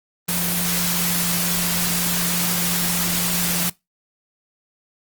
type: tone in noise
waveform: sine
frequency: 174.61 Hz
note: F3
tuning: in tune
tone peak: -25 dBFS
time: 0.28-3.7 s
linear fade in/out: 10 ms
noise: white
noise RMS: -22 dBFS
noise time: 0.28-3.7 s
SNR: -6 dB
effects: noise-tail reverb RT60 0.2 s tail -22 dB re dry + Opus 24 kbps